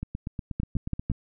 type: two click trains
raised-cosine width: 5 ms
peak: -15 / -19 dBFS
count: 4 / 10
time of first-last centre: 0.6-1.1 / 0.03-1.116 s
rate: 6 / 8.29 Hz
effects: none